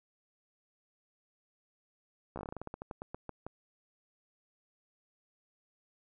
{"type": "slowing click train", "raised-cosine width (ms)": 1, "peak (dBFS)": -26, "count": 18, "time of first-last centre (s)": [2.36, 3.466], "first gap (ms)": 14, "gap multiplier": 1.17, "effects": []}